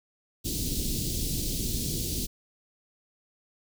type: band-stop noise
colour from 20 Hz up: pink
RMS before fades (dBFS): -30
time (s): 0.44-2.27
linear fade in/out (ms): 20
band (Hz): 360 to 3800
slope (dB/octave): 24
effects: none